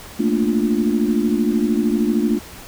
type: chord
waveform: sine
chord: Bb major seventh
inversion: third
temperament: equal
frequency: 220 / 233.1 / 293.7 / 349.2 Hz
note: A3 / Bb3 / D4 / F4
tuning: 0 / 0 / 0 / 0 cents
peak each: -19 / -21 / -21 / -23 dBFS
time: 0.19-2.39 s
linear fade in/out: 10 ms
effects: pink hiss -38 dBFS RMS until 2.67 s